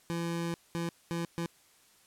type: tone bursts at uneven times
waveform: 25% pulse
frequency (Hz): 169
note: E3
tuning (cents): +43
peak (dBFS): -28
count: 4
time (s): 0.1-0.54 / 0.75-0.89 / 1.11-1.25 / 1.38-1.46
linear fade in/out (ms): 0
effects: white hiss -63 dBFS RMS until 2.06 s + low-pass 12000 Hz 12 dB/octave